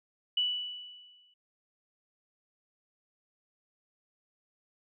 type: tone with exponential decay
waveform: sine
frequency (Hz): 2960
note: F#7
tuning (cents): 0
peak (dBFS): -24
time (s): 0.37-1.34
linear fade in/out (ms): 5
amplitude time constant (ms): 210
effects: none